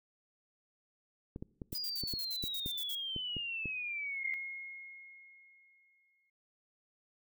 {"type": "clicks", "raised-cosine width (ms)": 3, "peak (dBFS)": -28, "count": 11, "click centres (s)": [1.361, 1.425, 1.618, 1.729, 2.037, 2.138, 2.439, 2.661, 3.163, 3.367, 3.657]}
{"type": "noise bursts", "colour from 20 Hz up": "violet", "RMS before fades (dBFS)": -43, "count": 11, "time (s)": [1.72, 2.952], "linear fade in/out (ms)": 5, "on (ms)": 62, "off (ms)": 55}
{"type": "exponential sweep", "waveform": "sine", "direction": "down", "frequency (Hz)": [4959, 2061], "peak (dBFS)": -36, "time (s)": [1.75, 4.34], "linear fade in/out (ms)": 0}
{"type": "tone with exponential decay", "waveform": "sine", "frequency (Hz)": 2155, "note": "C#7", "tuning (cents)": -49, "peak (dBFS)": -35, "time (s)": [4.23, 6.3], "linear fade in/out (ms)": 5, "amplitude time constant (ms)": 450}
{"effects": ["noise-tail reverb RT60 0.9 s tail -23 dB re dry"]}